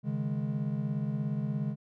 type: chord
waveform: triangle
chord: C# suspended second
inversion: none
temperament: equal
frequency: 138.59 / 155.56 / 207.7 Hz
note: C#3 / D#3 / G#3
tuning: 0 / 0 / 0 cents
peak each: -31 / -33 / -32 dBFS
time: 0.03-1.76 s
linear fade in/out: 50 ms
effects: none